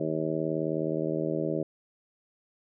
harmonic tone, 79.3 Hz, D#2, 33 cents sharp, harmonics 2 / 3 / 4 / 5 / 6 / 7 / 8, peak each -34 / -38 / -32 / -33 / -38 / -34 / -37 dBFS, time 0-1.63 s, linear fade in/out 5 ms, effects none

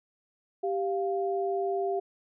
sine tone pair together, 392 / 698.5 Hz, G4 / F5, 0 / 0 cents, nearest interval minor seventh, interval 1000 cents, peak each -28 / -31 dBFS, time 0.63-2 s, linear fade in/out 10 ms, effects none

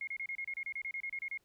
sine tone bursts, 2151 Hz, C7, 47 cents sharp, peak -36 dBFS, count 15, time 0.01-1.375 s, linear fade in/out 2 ms, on 63 ms, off 30 ms, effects pink hiss -75 dBFS RMS until 1.44 s

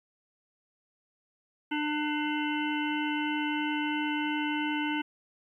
harmonic tone, 299.5 Hz, D4, 34 cents sharp, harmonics 1 / 3 / 5 / 7 / 9 / 10, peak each -30 / -35 / -37 / -38 / -40 / -40 dBFS, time 1.71-5.02 s, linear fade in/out 10 ms, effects 11-bit

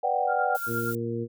sine chord, G major seventh, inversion first, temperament equal, 493.9 / 587.3 / 740 / 784 Hz, B4 / D5 / F#5 / G5, 0 / 0 / 0 / 0 cents, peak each -31 / -31 / -26 / -27 dBFS, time 0.03-0.57 s, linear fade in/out 10 ms
sine tone with tremolo, 1396.9 Hz, F6, in tune, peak -27 dBFS, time 0.27-0.94 s, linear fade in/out 50 ms, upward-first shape sine, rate 8.4 Hz, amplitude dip 65%
violet noise, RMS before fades -38 dBFS, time 0.55-0.95 s, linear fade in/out 0 ms
harmonic tone, 116.54 Hz, A#2, in tune, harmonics 1 / 2 / 3 / 4, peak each -33 / -33 / -33 / -33 dBFS, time 0.66-1.28 s, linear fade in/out 50 ms
effects none

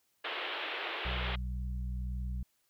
white band-pass noise, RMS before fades -38 dBFS, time 0.24-1.36 s, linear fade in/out 10 ms, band 330 to 3500 Hz, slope 48 dB/octave
harmonic tone, 61.74 Hz, B1, in tune, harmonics 1 / 2 / 3, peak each -34 / -44 / -46 dBFS, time 1.05-2.43 s, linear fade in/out 5 ms
effects white hiss -75 dBFS RMS until 2.69 s

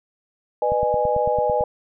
sine chord, G# minor, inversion first, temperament equal with one note detuned, 493.9 / 607.3 / 830.6 Hz, B4 / D#5 / G#5, 0 / -42 / 0 cents, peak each -22 dBFS, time 0.62-1.64 s, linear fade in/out 2 ms
click train, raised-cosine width 5 ms, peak -19 dBFS, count 9, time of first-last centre 0.72-1.609 s, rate 9 Hz
effects none

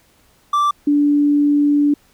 triangle / sine tone pair in turn, 1170 / 290.7 Hz, D6 / D4, -7 / -18 cents, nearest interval 2 octaves, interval 2411 cents, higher first, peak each -11 dBFS, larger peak neither, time 0.53-0.71 / 0.87-1.94 s, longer second, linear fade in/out 5 ms, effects pink hiss -55 dBFS RMS until 2.13 s

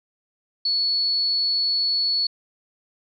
sine tone, 4408 Hz, C#8, 11 cents flat, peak -19 dBFS, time 0.65-2.27 s, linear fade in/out 5 ms, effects none

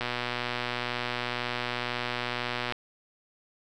click train, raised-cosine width 0.3 ms, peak -14 dBFS, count 332, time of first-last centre 0.01-2.723 s, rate 122 Hz, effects none

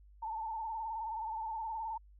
sine tone with vibrato, 888 Hz, A5, 16 cents sharp, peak -36 dBFS, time 0.22-1.98 s, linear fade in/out 10 ms, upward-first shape sine, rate 19 Hz, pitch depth 66 cents each way, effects added 50 Hz sine -56 dBFS peak until 2.19 s

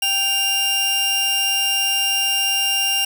sawtooth tone pair together, 784 / 2797 Hz, G5 / F7, 0 / +2 cents, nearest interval octave + minor seventh, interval 2202 cents, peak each -25 / -14 dBFS, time 0.02-3.05 s, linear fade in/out 5 ms, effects none

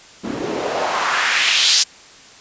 white noise with band-pass filter sweep, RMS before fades -18 dBFS, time 0.23-1.84 s, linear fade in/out 20 ms, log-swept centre 210 to 5300 Hz, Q 2, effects white hiss -43 dBFS RMS until 2.4 s + resampled to 16000 Hz

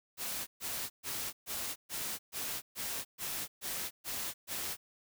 white noise bursts, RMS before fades -38 dBFS, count 11, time 0.17-4.77 s, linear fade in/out 50 ms, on 300 ms, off 130 ms, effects none

